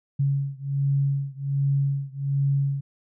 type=beating tone pair; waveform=sine; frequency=138.59 / 139.89 Hz; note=C#3 / C#3; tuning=0 / +16 cents; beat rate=1.3 Hz; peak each=-24 / -25 dBFS; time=0.19-2.81 s; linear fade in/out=10 ms; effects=none